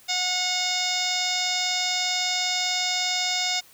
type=harmonic tone with a mistuned harmonic; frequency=729 Hz; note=F#5; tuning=26 cents flat; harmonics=1 / 2 / 3 / 4 / 5 / 6 / 7 / 8 / 9 / 10; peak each=-32 / -38 / -30 / -35 / -29 / -35 / -28 / -38 / -35 / -36 dBFS; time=0.08-3.61 s; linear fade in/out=20 ms; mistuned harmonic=4; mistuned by=-29 cents; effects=white hiss -53 dBFS RMS until 3.73 s